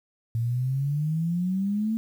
sine exponential sweep, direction up, 113.3 to 226 Hz, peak -23 dBFS, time 0.35-1.97 s, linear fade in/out 0 ms, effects 9-bit

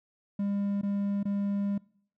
triangle tone with dropouts, 200.9 Hz, G3, 43 cents sharp, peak -25 dBFS, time 0.39-1.78 s, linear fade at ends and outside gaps 5 ms, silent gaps 0.814-0.831 / 1.231-1.253 s, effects noise-tail reverb RT60 0.6 s tail -23 dB re dry

